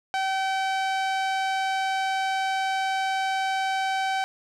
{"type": "tone with low-pass filter", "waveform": "sawtooth", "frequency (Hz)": 768, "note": "G5", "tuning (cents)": -36, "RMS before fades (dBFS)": -26, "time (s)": [0.14, 4.24], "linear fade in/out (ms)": 0, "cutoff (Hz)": 5400, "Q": 0.57, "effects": []}